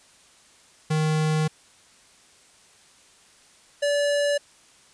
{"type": "tone pair in turn", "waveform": "square", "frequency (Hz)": [155.56, 576.9], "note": ["D#3", "D5"], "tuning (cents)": [0, -31], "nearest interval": "octave + major seventh", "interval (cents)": 2269, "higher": "second", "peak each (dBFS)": -21, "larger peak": "neither", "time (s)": [[0.9, 1.48], [3.82, 4.38]], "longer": "first", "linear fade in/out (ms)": 10, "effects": ["white hiss -55 dBFS RMS until 4.93 s", "resampled to 22050 Hz"]}